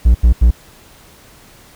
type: tone bursts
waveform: triangle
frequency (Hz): 59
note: A#1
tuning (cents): +22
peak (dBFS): -3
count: 3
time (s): 0.05-0.51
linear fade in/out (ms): 10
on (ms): 98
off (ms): 83
effects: pink hiss -44 dBFS RMS until 1.75 s